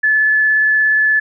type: tone with vibrato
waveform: sine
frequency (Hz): 1729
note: A6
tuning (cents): -31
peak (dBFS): -10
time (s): 0.03-1.2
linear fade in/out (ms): 10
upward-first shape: triangle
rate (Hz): 17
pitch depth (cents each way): 9
effects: none